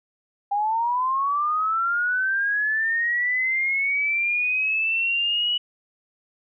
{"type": "linear sweep", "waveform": "sine", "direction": "up", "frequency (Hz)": [799, 2950], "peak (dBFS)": -20, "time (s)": [0.51, 5.58], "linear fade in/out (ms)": 10, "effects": []}